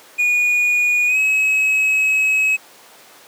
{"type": "tone with pitch glide", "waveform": "triangle", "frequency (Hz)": [2451, 2561], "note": ["D#7", "D#7"], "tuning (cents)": [-27, 49], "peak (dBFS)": -12, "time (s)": [0.18, 2.57], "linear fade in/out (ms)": 20, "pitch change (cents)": 76, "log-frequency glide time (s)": [1.07, 1.18], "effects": ["pink hiss -44 dBFS RMS until 3.27 s", "high-pass 400 Hz 12 dB/octave"]}